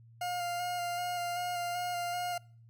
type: tone with vibrato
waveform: 40% pulse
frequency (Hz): 706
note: F5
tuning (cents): +19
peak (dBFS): -32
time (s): 0.21-2.38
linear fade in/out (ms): 5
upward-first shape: square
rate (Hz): 2.6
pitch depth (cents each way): 16
effects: noise-tail reverb RT60 0.5 s tail -25 dB re dry + added 115 Hz sine -54 dBFS peak until 2.69 s